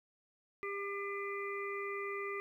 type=harmonic tone with a mistuned harmonic; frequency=399.3 Hz; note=G4; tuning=32 cents sharp; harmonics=1 / 3 / 5 / 6; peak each=-40 / -43 / -43 / -48 dBFS; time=0.63-2.4 s; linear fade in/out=0 ms; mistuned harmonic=5; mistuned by=+16 cents; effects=12-bit